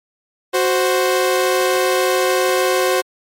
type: tone pair together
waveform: sawtooth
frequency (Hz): 370 / 523.3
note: F#4 / C5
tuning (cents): 0 / 0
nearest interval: tritone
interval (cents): 600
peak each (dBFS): -13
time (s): 0.53-3.02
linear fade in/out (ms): 20
effects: MP3 64 kbps